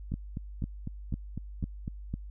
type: two click trains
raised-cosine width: 5 ms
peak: -20 / -22 dBFS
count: 5 / 8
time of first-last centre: 0.14-2.14 / 0.12-1.879 s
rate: 2 / 3.98 Hz
effects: added 50 Hz sine -40 dBFS peak until 2.3 s